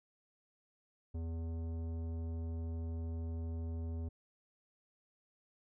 triangle tone with tanh clipping, 82.4 Hz, E2, in tune, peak -39 dBFS, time 1.14-4.09 s, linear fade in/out 10 ms, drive 18 dB, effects none

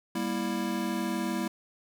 square chord, E diminished, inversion first, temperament just, 197.78 / 237.3 / 329.6 Hz, G3 / Bb3 / E4, +16 / +31 / 0 cents, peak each -34 dBFS, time 0.15-1.48 s, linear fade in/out 5 ms, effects none

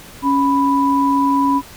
sine tone pair together, 277.3 / 989 Hz, C#4 / B5, +1 / +2 cents, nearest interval octave + minor seventh, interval 2201 cents, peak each -15 dBFS, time 0.22-1.62 s, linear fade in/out 50 ms, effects pink hiss -39 dBFS RMS until 1.76 s

